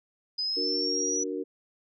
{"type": "linear sweep", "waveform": "sine", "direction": "up", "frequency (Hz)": [4978, 5920], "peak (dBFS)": -27, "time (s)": [0.38, 1.24], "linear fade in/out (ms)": 10}
{"type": "chord", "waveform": "sine", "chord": "D augmented", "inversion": "none", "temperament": "equal", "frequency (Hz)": [293.7, 370, 466.2], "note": ["D4", "F#4", "A#4"], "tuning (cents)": [0, 0, 0], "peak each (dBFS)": -34, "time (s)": [0.56, 1.44], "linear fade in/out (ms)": 20}
{"effects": []}